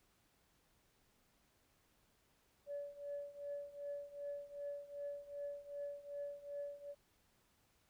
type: tone with tremolo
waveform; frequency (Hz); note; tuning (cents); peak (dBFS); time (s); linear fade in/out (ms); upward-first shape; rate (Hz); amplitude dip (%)
sine; 573; D5; -43; -39; 2.66-6.95; 50; triangle; 2.6; 90
effects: tanh soft clip ceiling -37 dBFS + pink hiss -75 dBFS RMS until 7.89 s